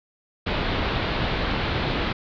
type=low-pass noise; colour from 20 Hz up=pink; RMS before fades=-25 dBFS; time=0.46-2.13 s; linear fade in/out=10 ms; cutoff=4200 Hz; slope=48 dB/octave; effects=none